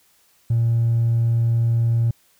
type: tone with hard clipping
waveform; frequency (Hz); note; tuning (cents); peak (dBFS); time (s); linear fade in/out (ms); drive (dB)
sine; 116.3; A#2; -4; -16; 0.5-2.11; 5; 1
effects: white hiss -59 dBFS RMS until 2.39 s